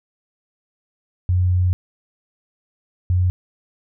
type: tone bursts at uneven times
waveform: sine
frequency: 90.5 Hz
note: F#2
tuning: 38 cents flat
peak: -14 dBFS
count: 2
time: 1.29-1.73 / 3.1-3.3 s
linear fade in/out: 0 ms
effects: none